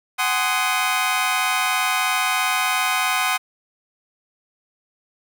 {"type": "chord", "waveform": "20% pulse", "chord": "Ab dominant seventh", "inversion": "third", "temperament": "just", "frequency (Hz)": [747.5, 830.6, 1038.3, 1245.9], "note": ["Gb5", "Ab5", "C6", "Eb6"], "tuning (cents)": [17, 0, -14, 2], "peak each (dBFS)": [-19, -24, -19, -19], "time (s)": [0.18, 3.38], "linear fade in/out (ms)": 20, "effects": []}